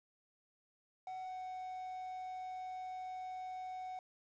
triangle tone with pitch glide, 747 to 742.3 Hz, F#5 to F#5, +16 to +5 cents, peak -40 dBFS, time 1.07-3.99 s, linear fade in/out 2 ms, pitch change -11 cents, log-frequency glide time 1.22-1.32 s, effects resampled to 16000 Hz + 11-bit

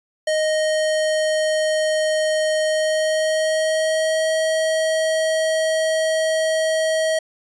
square tone with pitch glide, 622.3 to 636.8 Hz, D#5 to D#5, 0 to +40 cents, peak -18 dBFS, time 0.27-7.19 s, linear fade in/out 5 ms, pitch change +40 cents, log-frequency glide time 2.64-4.33 s, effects resampled to 24000 Hz

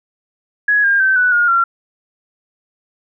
sine tone with pitch steps, 1674 / 1608.6 / 1545.7 / 1485.3 / 1427.3 / 1371.5 Hz, G#6 / G6 / G6 / F#6 / F6 / F6, +13 / +44 / -25 / +6 / +37 / -32 cents, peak -10 dBFS, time 0.68-1.64 s, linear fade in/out 5 ms, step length 160 ms, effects none

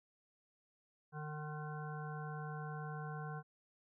harmonic tone with a mistuned harmonic, 151.5 Hz, D#3, 46 cents flat, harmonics 1 / 3 / 5 / 7 / 9 / 10, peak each -43 / -52 / -50 / -52 / -56 / -53 dBFS, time 1.12-3.43 s, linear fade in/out 50 ms, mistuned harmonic 9, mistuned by +22 cents, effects none

